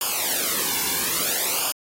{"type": "noise with flanger", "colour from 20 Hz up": "white", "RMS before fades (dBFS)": -24, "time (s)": [0.01, 1.72], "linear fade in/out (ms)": 2, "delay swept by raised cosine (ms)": [0.5, 1.6], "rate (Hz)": 0.6, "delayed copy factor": -0.85, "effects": ["AAC 48 kbps"]}